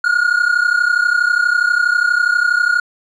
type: tone pair together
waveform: triangle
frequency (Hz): 1417.7 / 1450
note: F6 / F#6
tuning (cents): +26 / -35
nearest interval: unison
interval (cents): 39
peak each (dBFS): -13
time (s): 0.04-2.8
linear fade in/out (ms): 5
effects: resampled to 22050 Hz